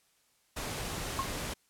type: noise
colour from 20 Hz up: pink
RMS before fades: -37 dBFS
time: 0.56-1.54 s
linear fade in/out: 10 ms
type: tone with exponential decay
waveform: sine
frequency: 1076 Hz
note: C6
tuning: 48 cents sharp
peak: -25 dBFS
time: 1.19-1.31 s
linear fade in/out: 1 ms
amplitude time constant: 25 ms
effects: white hiss -70 dBFS RMS until 1.69 s + low-pass 12000 Hz 12 dB/octave